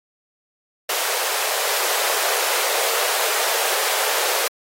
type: high-pass noise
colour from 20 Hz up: pink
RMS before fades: -22 dBFS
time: 0.89-4.48 s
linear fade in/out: 5 ms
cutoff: 430 Hz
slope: 48 dB/octave
effects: AAC 48 kbps